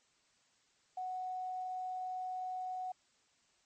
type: tone with quantisation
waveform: sine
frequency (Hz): 740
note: F#5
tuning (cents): 0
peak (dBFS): -37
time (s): 0.97-2.92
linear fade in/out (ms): 5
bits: 11
effects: white hiss -72 dBFS RMS until 3.65 s + MP3 32 kbps